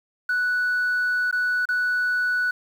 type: tone with dropouts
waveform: sine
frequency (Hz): 1480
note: F#6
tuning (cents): 0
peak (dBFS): -18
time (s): 0.29-2.51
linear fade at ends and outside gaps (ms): 5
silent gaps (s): 1.312-1.326 / 1.655-1.688
effects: tanh soft clip ceiling -18 dBFS + 8-bit